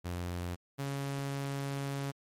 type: tone pair in turn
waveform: sawtooth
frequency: 88.1 / 139 Hz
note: F2 / C#3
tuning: +16 / +5 cents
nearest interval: minor sixth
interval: 789 cents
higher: second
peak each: -31 / -30 dBFS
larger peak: second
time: 0.04-0.56 / 0.78-2.12 s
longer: second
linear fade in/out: 20 ms
effects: MP3 64 kbps